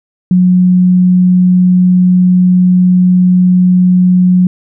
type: tone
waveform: sine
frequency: 181.6 Hz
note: F#3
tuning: 32 cents flat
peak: -4 dBFS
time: 0.31-4.47 s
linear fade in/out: 2 ms
effects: none